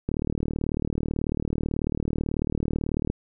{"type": "click train", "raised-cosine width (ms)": 3, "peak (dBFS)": -13, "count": 116, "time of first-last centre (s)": [0.09, 3.1], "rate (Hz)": 38.2, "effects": []}